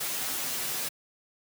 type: noise with comb filter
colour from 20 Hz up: white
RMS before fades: -32 dBFS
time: 0-0.89 s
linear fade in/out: 10 ms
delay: 9.7 ms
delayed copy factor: -0.9
effects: high-pass 100 Hz 12 dB/octave